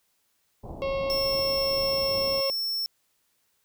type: low-pass noise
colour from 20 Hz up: pink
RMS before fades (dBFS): -39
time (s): 0.63-2.41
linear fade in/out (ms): 10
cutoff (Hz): 940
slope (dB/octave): 48
type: harmonic tone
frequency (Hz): 545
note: C#5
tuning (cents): -29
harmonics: 1 / 2 / 4 / 5 / 6 / 7 / 8 / 9 / 10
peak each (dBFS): -26 / -36 / -42 / -41 / -47 / -52 / -52 / -55 / -56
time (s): 0.82-2.5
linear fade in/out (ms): 0
type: tone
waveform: square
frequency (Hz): 5400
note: E8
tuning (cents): +41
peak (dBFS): -27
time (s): 1.1-2.86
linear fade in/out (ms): 0
effects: white hiss -71 dBFS RMS until 3.64 s